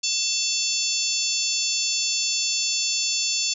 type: harmonic tone with a mistuned harmonic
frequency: 890 Hz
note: A5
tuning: 20 cents sharp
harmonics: 3 / 4 / 5 / 6 / 7 / 8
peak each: -31 / -31 / -27 / -29 / -29 / -28 dBFS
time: 0.03-3.54 s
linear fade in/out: 10 ms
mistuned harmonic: 4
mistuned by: -48 cents
effects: none